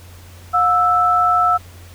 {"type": "tone pair together", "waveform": "sine", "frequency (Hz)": [716.8, 1318.5], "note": ["F5", "E6"], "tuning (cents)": [45, 0], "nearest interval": "major seventh", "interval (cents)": 1055, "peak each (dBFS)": [-17, -13], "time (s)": [0.53, 1.58], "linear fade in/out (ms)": 20, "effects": ["added 88 Hz sine -38 dBFS peak until 1.94 s", "pink hiss -45 dBFS RMS until 1.94 s"]}